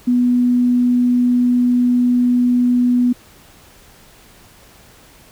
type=tone; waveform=sine; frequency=245.8 Hz; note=B3; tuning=8 cents flat; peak=-11 dBFS; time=0.07-3.13 s; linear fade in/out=10 ms; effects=pink hiss -46 dBFS RMS until 5.31 s